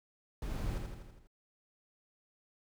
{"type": "noise with echo", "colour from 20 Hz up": "brown", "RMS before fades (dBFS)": -37, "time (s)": [0.42, 0.78], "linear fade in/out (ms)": 2, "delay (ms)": 82, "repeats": 6, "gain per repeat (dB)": -4, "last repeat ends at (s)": 1.272, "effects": []}